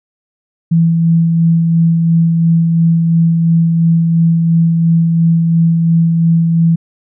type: tone with tremolo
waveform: sine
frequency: 165.9 Hz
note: E3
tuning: 11 cents sharp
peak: -6 dBFS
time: 0.71-6.76 s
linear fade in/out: 10 ms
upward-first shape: sine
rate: 2.9 Hz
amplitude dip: 30%
effects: none